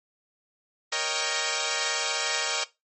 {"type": "chord", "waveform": "5% pulse", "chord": "Eb dominant seventh", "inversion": "second", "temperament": "equal", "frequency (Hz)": [466.2, 554.4, 622.3, 784], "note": ["Bb4", "Db5", "Eb5", "G5"], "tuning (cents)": [0, 0, 0, 0], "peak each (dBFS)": -20, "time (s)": [0.92, 2.64], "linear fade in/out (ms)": 5, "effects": ["noise-tail reverb RT60 0.2 s tail -17 dB re dry", "MP3 32 kbps"]}